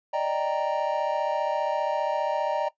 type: chord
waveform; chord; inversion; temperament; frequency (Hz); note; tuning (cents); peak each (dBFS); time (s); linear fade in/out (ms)
triangle; Eb major seventh; third; equal; 587.3 / 622.3 / 784 / 932.3; D5 / Eb5 / G5 / Bb5; 0 / 0 / 0 / 0; -27 / -28 / -29 / -27; 0.13-2.69; 10
effects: noise-tail reverb RT60 0.1 s tail -17 dB re dry + resampled to 16000 Hz